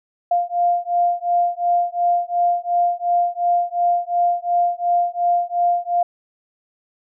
sine beating tone pair, 698.5 / 701.3 Hz, F5 / F5, 0 / +7 cents, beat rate 2.8 Hz, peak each -19 / -19 dBFS, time 0.31-6.03 s, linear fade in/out 5 ms, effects none

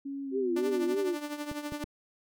sine tone with pitch glide, 277.2 to 252.7 Hz, C#4 to B3, 0 to +40 cents, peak -34 dBFS, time 0.05-0.95 s, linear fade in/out 10 ms, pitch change -160 cents, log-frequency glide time 0.23-0.47 s
sine tone with vibrato, 370 Hz, F#4, in tune, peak -27 dBFS, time 0.31-1.17 s, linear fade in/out 50 ms, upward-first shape triangle, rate 3.3 Hz, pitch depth 160 cents each way
sawtooth tone with tremolo, 295 Hz, D4, 8 cents sharp, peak -28 dBFS, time 0.56-1.84 s, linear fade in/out 5 ms, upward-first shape triangle, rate 12 Hz, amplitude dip 75%
clicks, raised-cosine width 3 ms, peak -26 dBFS, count 3, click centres 1.515 / 1.722 / 1.841 s
effects none

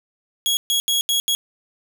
sawtooth tone bursts at uneven times, 3322 Hz, G#7, in tune, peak -14 dBFS, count 5, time 0.46-0.57 / 0.7-0.8 / 0.88-1.01 / 1.09-1.2 / 1.28-1.35 s, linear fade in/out 0 ms, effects none

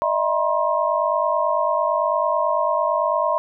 sine tone cluster, 607 / 656 / 961 / 1062 Hz, D#5 / E5 / B5 / C6, -43 / -9 / -48 / +25 cents, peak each -23 dBFS, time 0.02-3.38 s, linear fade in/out 0 ms, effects none

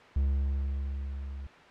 triangle tone with level ramp, 68.8 Hz, C#2, 12 cents flat, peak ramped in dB -21 to -35 dBFS, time 0.16-1.47 s, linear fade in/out 5 ms, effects white hiss -51 dBFS RMS until 1.7 s + low-pass 2000 Hz 12 dB/octave

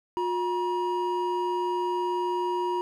triangle tone pair together, 358.1 / 956 Hz, F4 / A#5, +43 / +43 cents, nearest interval octave + perfect fourth, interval 1700 cents, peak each -26 dBFS, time 0.17-2.81 s, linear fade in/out 0 ms, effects none

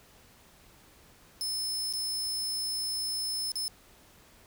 sawtooth tone with dropouts, 5240 Hz, E8, 11 cents flat, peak -28 dBFS, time 1.41-3.68 s, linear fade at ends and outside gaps 0 ms, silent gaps 1.927-1.936 / 3.518-3.556 s, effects pink hiss -58 dBFS RMS until 4.46 s

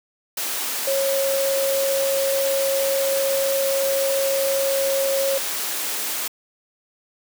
sine tone in noise, 546 Hz, C#5, 26 cents flat, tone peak -19 dBFS, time 0.87-5.38 s, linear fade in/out 5 ms, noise white, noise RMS -26 dBFS, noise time 0.37-6.28 s, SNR +4 dB, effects high-pass 300 Hz 12 dB/octave

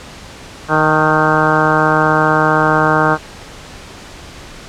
harmonic tone with a mistuned harmonic, 155.56 Hz, D#3, in tune, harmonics 1 / 2 / 3 / 4 / 5 / 6 / 7 / 8 / 9 / 10, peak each -19 / -19 / -19 / -19 / -19 / -19 / -19 / -19 / -19 / -19 dBFS, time 0.68-3.18 s, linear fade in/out 50 ms, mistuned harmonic 6, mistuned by -38 cents, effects pink hiss -34 dBFS RMS until 4.68 s + low-pass 7000 Hz 12 dB/octave

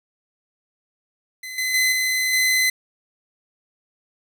sawtooth tone with level steps, 2034 Hz, C7, 50 cents flat, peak -28 / -18 / -13 / -16 / -13 dBFS, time 1.43-2.7 s, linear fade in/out 5 ms, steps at 1.58 / 1.74 / 1.92 / 2.33 s, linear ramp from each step 2 ms, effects none

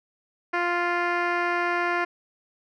10% pulse tone with low-pass filter, 349.2 Hz, F4, in tune, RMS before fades -25 dBFS, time 0.53-2.05 s, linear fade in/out 10 ms, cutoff 2200 Hz, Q 1.2, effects none

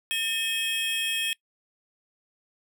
square tone cluster, 1805 / 2549 / 3248 Hz, A6 / D#7 / G#7, +44 / +41 / -39 cents, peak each -37 / -31 / -28 dBFS, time 0.11-1.33 s, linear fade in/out 0 ms, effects noise-tail reverb RT60 0.1 s tail -23 dB re dry

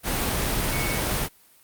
sine tone in noise, 2217 Hz, C#7, in tune, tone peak -30 dBFS, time 0.7-1.02 s, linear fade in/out 50 ms, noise pink, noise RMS -25 dBFS, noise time 0.03-1.29 s, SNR -8 dB, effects white hiss -56 dBFS RMS until 1.63 s + Opus 32 kbps

